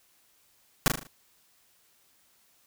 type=noise with echo; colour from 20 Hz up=pink; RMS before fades=-20 dBFS; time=0.86-0.88 s; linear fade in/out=0 ms; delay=38 ms; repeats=5; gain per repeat=-6 dB; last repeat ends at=1.07 s; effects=white hiss -65 dBFS RMS until 2.66 s